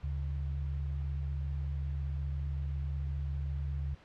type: tone pair together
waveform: sine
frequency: 73.23 / 138.59 Hz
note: D2 / C#3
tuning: -4 / 0 cents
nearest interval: major seventh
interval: 1104 cents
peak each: -33 / -39 dBFS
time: 0.03-3.95 s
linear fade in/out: 10 ms
effects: pink hiss -58 dBFS RMS until 4.04 s + low-pass 3000 Hz 12 dB/octave